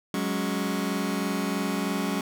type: chord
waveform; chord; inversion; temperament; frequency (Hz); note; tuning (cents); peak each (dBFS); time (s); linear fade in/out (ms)
sawtooth; F# suspended second; none; just; 185 / 208.1 / 277.5; F#3 / G#3 / C#4; 0 / +4 / +2; -26; 0.14-2.21; 2
effects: none